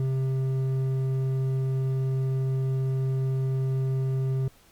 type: tone with hard clipping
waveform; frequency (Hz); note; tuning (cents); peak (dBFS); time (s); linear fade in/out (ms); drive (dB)
sine; 132.4; C3; +21; -25; 0-4.48; 2; 6
effects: pink hiss -58 dBFS RMS until 4.71 s + Opus 48 kbps